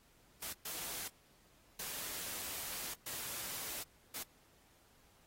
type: noise bursts at uneven times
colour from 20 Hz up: white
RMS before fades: -43 dBFS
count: 5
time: 0.42-0.53 / 0.65-1.08 / 1.79-2.94 / 3.06-3.83 / 4.14-4.23 s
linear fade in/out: 5 ms
effects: pink hiss -68 dBFS RMS until 5.26 s + AAC 48 kbps